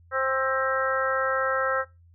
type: harmonic tone with a mistuned harmonic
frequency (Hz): 264.4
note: C4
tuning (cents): +18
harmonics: 2 / 3 / 4 / 5 / 6 / 7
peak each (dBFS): -27 / -37 / -34 / -26 / -31 / -35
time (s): 0.11-1.85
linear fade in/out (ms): 50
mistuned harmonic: 7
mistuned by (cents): +26
effects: noise-tail reverb RT60 0.2 s tail -18 dB re dry + added 85 Hz sine -52 dBFS peak until 2.14 s